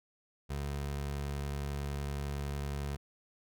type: tone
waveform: 25% pulse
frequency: 70.9 Hz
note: C#2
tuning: 40 cents sharp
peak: -31 dBFS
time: 0.49-2.97 s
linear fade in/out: 20 ms
effects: none